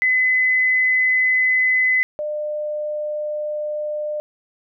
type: tone pair in turn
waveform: sine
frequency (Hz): 2022 / 601.1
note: B6 / D5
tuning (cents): +40 / +40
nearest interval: octave + major sixth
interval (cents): 2100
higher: first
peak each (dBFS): -14 / -22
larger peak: first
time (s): 0.02-2.03 / 2.19-4.2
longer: neither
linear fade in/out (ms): 0
effects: none